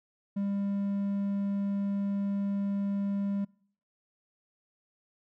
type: tone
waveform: triangle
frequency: 199.6 Hz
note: G3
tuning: 32 cents sharp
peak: -26 dBFS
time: 0.36-3.45 s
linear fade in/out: 10 ms
effects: noise-tail reverb RT60 0.6 s tail -25 dB re dry